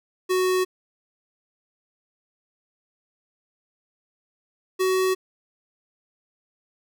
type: tone pair in turn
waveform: square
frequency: 370 / 374.7 Hz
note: F#4 / F#4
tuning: 0 / +22 cents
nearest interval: unison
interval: 22 cents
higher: second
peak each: -20 dBFS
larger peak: neither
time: 0.29-0.65 / 4.79-5.15 s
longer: neither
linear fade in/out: 20 ms
effects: none